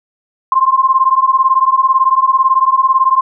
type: beating tone pair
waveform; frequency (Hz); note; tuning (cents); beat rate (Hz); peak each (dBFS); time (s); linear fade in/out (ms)
sine; 1046.5 / 1064.5; C6 / C6; 0 / +30; 18; -11; 0.52-3.21; 2
effects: none